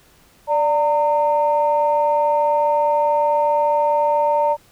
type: tone pair together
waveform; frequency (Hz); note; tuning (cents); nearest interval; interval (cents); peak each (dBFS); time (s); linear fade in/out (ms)
sine; 587 / 914.3; D5 / A#5; -1 / -34; minor sixth; 767; -17 / -16; 0.47-4.57; 50
effects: tanh soft clip ceiling -7 dBFS + pink hiss -53 dBFS RMS until 4.71 s